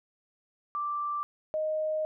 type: tone pair in turn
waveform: sine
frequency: 1174.7 / 621.6 Hz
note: D6 / D#5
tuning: 0 / -2 cents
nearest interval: major seventh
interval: 1102 cents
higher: first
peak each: -29 / -27 dBFS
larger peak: second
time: 0.75-1.23 / 1.54-2.05 s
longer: second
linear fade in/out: 0 ms
effects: none